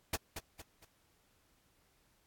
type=noise with echo; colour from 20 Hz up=pink; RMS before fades=-33 dBFS; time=0.13-0.16 s; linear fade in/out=5 ms; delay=230 ms; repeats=3; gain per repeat=-8 dB; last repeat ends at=0.85 s; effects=pink hiss -72 dBFS RMS until 2.26 s + AAC 64 kbps

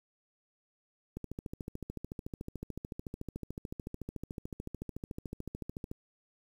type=click train; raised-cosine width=3 ms; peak=-26 dBFS; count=66; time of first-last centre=1.17-5.915 s; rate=13.7 Hz; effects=9-bit

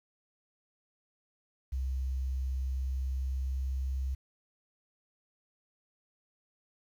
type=tone with pitch glide; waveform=sine; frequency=65.41 to 66.02 Hz; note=C2 to C2; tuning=0 to +16 cents; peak=-30 dBFS; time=1.72-4.15 s; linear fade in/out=10 ms; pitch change=+16 cents; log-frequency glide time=2.59-3.89 s; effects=10-bit

